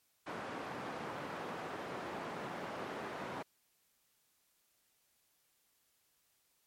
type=band-pass noise; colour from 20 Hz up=white; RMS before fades=-43 dBFS; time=0.26-3.43 s; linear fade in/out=10 ms; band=150 to 1100 Hz; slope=12 dB/octave; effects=white hiss -75 dBFS RMS until 6.66 s + MP3 64 kbps